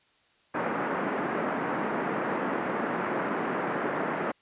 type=band-pass noise; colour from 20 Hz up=pink; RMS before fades=-30 dBFS; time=0.54-4.32 s; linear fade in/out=10 ms; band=200 to 1800 Hz; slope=24 dB/octave; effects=white hiss -65 dBFS RMS until 4.41 s + resampled to 8000 Hz

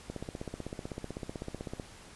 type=click train; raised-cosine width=2 ms; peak=-24 dBFS; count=28; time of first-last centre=0.1-1.798 s; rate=15.9 Hz; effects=pink hiss -52 dBFS RMS until 2.15 s + resampled to 24000 Hz

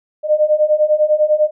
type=beating tone pair; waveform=sine; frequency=602 / 612 Hz; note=D5 / D#5; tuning=+43 / -29 cents; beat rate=10 Hz; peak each=-15 / -13 dBFS; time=0.23-1.51 s; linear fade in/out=50 ms; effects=none

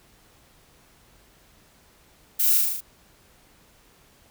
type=noise with echo; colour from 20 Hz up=violet; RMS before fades=-22 dBFS; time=2.39-2.58 s; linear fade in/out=10 ms; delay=38 ms; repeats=6; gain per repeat=-2 dB; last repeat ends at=2.808 s; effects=pink hiss -57 dBFS RMS until 4.3 s

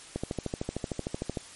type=click train; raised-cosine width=2 ms; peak=-17 dBFS; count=17; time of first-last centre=0.16-1.372 s; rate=13.2 Hz; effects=white hiss -48 dBFS RMS until 1.55 s + MP3 48 kbps

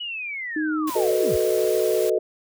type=linear sweep; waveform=sine; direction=down; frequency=2961 to 42.62 Hz; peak=-28 dBFS; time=0-1.37 s; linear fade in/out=10 ms
type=tone; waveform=sine; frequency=310 Hz; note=D#4; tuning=6 cents flat; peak=-22 dBFS; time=0.56-0.9 s; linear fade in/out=5 ms
type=noise; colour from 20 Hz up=white; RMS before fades=-35 dBFS; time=0.87-2.1 s; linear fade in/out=5 ms
type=chord; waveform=sine; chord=B dominant seventh; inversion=second; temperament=equal; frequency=370 / 440 / 493.9 / 622.3 Hz; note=F#4 / A4 / B4 / D#5; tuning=0 / 0 / 0 / 0 cents; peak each=-24 / -22 / -26 / -25 dBFS; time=0.95-2.19 s; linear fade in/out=10 ms
effects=none

